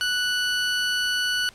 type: tone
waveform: 20% pulse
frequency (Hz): 1480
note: F#6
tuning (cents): 0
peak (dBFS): -17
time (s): 0.01-1.49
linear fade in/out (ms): 0
effects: pink hiss -51 dBFS RMS until 1.54 s + low-pass 9000 Hz 12 dB/octave